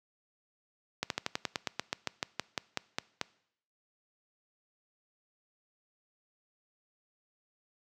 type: slowing click train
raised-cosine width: 0.2 ms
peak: -13 dBFS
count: 17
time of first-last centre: 1.03-3.213 s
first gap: 72 ms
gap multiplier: 1.08
effects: noise-tail reverb RT60 0.7 s tail -22 dB re dry + high-pass 100 Hz 12 dB/octave